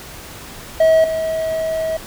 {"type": "tone with level steps", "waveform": "triangle", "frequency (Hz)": 642, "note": "E5", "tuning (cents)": -46, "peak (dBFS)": [-7, -16], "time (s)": [0.8, 1.97], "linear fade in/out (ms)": 5, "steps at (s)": 1.04, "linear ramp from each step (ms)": 2, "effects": ["pink hiss -35 dBFS RMS until 2.06 s"]}